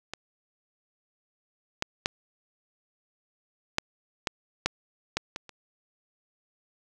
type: clicks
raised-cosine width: 0.2 ms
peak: -17 / -9 / -7 / -6 / -9 / -6 / -9 / -17 / -27 dBFS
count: 9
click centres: 0.136 / 1.824 / 2.059 / 3.784 / 4.272 / 4.66 / 5.17 / 5.361 / 5.493 s
effects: none